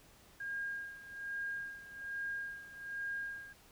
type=tone with tremolo; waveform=sine; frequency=1619 Hz; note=G#6; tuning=45 cents flat; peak=-36 dBFS; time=0.4-3.53 s; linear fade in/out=5 ms; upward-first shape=sine; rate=1.2 Hz; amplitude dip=80%; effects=pink hiss -62 dBFS RMS until 3.71 s